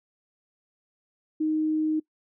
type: tone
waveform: sine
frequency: 311.1 Hz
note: D#4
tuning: in tune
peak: -22 dBFS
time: 1.4-2 s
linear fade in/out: 10 ms
effects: noise-tail reverb RT60 0.1 s tail -22 dB re dry